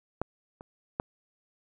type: clicks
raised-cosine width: 1 ms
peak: -15 / -30 / -14 dBFS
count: 3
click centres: 0.216 / 0.609 / 0.999 s
effects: none